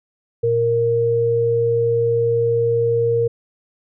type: tone pair together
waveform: sine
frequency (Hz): 116.55 / 466.2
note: A#2 / A#4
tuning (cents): 0 / 0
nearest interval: 2 octaves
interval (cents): 2400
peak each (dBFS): -23 / -15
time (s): 0.43-3.28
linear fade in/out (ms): 10
effects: none